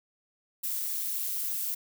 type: noise with amplitude modulation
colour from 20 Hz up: violet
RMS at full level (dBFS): -29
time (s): 0.63-1.75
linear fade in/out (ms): 10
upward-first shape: sine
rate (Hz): 196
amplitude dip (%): 70
effects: none